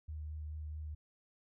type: tone with vibrato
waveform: sine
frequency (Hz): 76.6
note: D#2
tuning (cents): -27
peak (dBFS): -40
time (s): 0.08-0.95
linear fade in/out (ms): 10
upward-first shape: triangle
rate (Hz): 4.6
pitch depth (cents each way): 18
effects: none